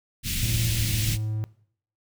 pink band-stop noise, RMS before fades -27 dBFS, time 0.23-1.18 s, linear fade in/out 50 ms, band 220 to 2300 Hz, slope 24 dB/octave
triangle tone with pitch glide, 112.4 to 108.13 Hz, A2 to A2, +37 to -30 cents, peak -23 dBFS, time 0.43-1.44 s, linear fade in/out 0 ms, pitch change -67 cents, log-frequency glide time 0.66-0.93 s
effects noise-tail reverb RT60 0.6 s tail -20 dB re dry

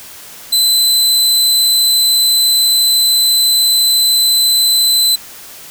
sawtooth tone, 4033 Hz, B7, 36 cents sharp, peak -6 dBFS, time 0.52-5.16 s, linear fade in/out 10 ms, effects white hiss -34 dBFS RMS until 5.7 s

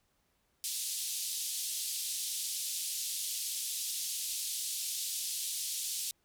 white band-pass noise, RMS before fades -37 dBFS, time 0.64-6.11 s, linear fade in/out 0 ms, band 3300 to 12000 Hz, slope 24 dB/octave, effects pink hiss -75 dBFS RMS until 6.24 s

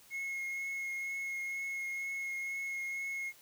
triangle tone with vibrato, 2166 Hz, C#7, 41 cents flat, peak -34 dBFS, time 0.1-3.33 s, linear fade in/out 50 ms, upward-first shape triangle, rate 2.1 Hz, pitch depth 14 cents each way, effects white hiss -60 dBFS RMS until 3.41 s

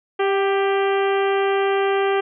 harmonic tone with a mistuned harmonic, 394.3 Hz, G4, 10 cents sharp, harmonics 1 / 2 / 3 / 4 / 5 / 6 / 7 / 8, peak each -18 / -24 / -28 / -30 / -32 / -34 / -35 / -36 dBFS, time 0.19-2.21 s, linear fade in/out 10 ms, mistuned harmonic 2, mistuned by -24 cents, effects none

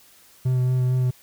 triangle tone with vibrato, 127.1 Hz, C3, 50 cents flat, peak -16 dBFS, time 0.45-1.11 s, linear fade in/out 10 ms, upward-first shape sine, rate 4.4 Hz, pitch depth 15 cents each way, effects white hiss -53 dBFS RMS until 1.22 s

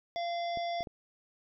harmonic tone, 688 Hz, F5, 26 cents flat, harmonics 1 / 3 / 5 / 7 / 8, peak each -32 / -44 / -45 / -51 / -51 dBFS, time 0.16-0.83 s, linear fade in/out 0 ms
clicks, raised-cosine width 2 ms, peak -31 dBFS, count 3, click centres 0.573 / 0.807 / 0.872 s
effects none

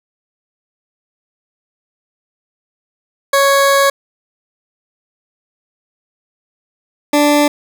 20% pulse tone pair in turn, 554.4 / 293.1 Hz, C#5 / D4, 0 / -3 cents, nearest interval major seventh, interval 1103 cents, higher first, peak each -4 dBFS, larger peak neither, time 3.33-3.9 / 7.13-7.48 s, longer first, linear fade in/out 5 ms, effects none

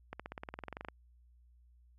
accelerating click train, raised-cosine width 0.5 ms, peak -26 dBFS, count 16, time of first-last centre 0.13-0.886 s, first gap 66 ms, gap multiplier 0.96, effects added 60 Hz sine -60 dBFS peak until 1.98 s + MP3 96 kbps

